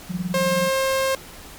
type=tone with tremolo; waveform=sine; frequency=179.9 Hz; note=F#3; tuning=48 cents flat; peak=-20 dBFS; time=0.09-0.69 s; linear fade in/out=20 ms; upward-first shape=sine; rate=19 Hz; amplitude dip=85%
type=tone; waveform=sawtooth; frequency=533 Hz; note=C5; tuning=32 cents sharp; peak=-15 dBFS; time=0.34-1.15 s; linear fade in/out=2 ms
effects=pink hiss -41 dBFS RMS until 1.58 s + MP3 96 kbps